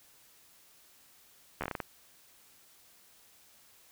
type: slowing click train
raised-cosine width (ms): 0.5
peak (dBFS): -19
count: 8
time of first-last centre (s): 1.61-1.802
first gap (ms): 12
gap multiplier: 1.27
effects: white hiss -61 dBFS RMS until 3.91 s